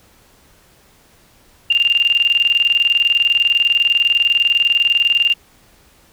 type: tone with tremolo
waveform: sine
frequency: 2794 Hz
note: F7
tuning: in tune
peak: -9 dBFS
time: 1.7-5.34 s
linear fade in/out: 5 ms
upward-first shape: square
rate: 20 Hz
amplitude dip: 70%
effects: pink hiss -51 dBFS RMS until 6.12 s